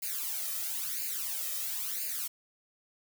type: noise with flanger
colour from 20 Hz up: blue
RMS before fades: -35 dBFS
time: 0.02-2.28 s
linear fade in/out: 10 ms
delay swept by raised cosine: 0.43 to 1.63 ms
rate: 0.99 Hz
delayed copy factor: +0.85
effects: none